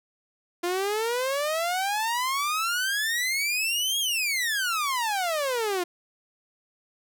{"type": "exponential two-way sweep", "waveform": "sawtooth", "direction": "up then down", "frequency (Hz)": [343.6, 3322, 343.6], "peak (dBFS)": -21, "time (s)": [0.63, 5.84], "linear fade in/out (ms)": 10, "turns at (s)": 3.99, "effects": []}